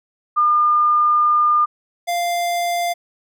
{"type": "tone pair in turn", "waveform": ["sine", "square"], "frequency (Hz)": [1208, 695.8], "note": ["D6", "F5"], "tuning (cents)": [48, -7], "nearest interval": "minor seventh", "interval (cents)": 955, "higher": "first", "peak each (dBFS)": [-12, -19], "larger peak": "first", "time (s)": [[0.36, 1.66], [2.07, 2.94]], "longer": "first", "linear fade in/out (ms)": 20, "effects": []}